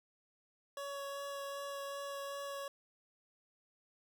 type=tone with vibrato; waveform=25% pulse; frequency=560 Hz; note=C#5; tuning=18 cents sharp; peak=-37 dBFS; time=0.77-2.68 s; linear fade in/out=2 ms; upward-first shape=sine; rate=2.6 Hz; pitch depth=9 cents each way; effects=none